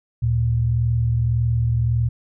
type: tone pair together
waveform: sine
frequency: 74.12 / 115.9 Hz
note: D2 / A#2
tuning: +17 / -10 cents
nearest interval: minor sixth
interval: 773 cents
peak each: -24 / -17 dBFS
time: 0.22-2.09 s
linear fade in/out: 10 ms
effects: none